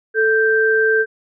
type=tone pair together; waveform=sine; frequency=440 / 1568 Hz; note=A4 / G6; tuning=0 / 0 cents; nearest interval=octave + minor seventh; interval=2200 cents; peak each=-15 dBFS; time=0.14-1.06 s; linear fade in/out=50 ms; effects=none